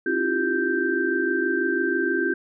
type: tone cluster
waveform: sine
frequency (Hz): 267.9 / 321.4 / 347.7 / 393.2 / 1566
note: C4 / E4 / F4 / G4 / G6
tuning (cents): +41 / -44 / -8 / +5 / -2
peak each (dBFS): -29 / -30 / -25 / -28 / -25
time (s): 0.06-2.34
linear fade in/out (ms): 5
effects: none